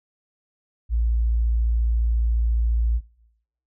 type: tone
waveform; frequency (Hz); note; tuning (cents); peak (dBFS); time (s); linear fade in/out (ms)
sine; 57.2; A#1; -32; -18; 0.89-3.01; 50
effects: noise-tail reverb RT60 0.9 s tail -22 dB re dry